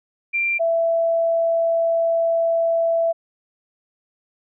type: tone pair in turn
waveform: sine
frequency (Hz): 2370 / 665.1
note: D7 / E5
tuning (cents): +15 / +15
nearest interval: octave + minor seventh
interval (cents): 2200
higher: first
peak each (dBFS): -18 / -16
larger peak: second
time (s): 0.33-0.59 / 0.59-3.13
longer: second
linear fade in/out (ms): 20
effects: none